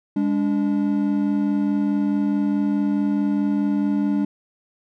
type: tone pair together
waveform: triangle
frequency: 204.4 / 289.1 Hz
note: G#3 / D4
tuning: -27 / -27 cents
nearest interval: tritone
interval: 600 cents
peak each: -19 dBFS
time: 0.16-4.25 s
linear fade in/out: 5 ms
effects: none